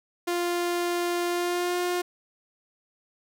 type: tone with pitch glide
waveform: sawtooth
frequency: 349.2 to 355.5 Hz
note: F4 to F4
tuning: 0 to +31 cents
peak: -21 dBFS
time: 0.27-2.02 s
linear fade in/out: 10 ms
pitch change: +31 cents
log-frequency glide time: 1.27-1.77 s
effects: none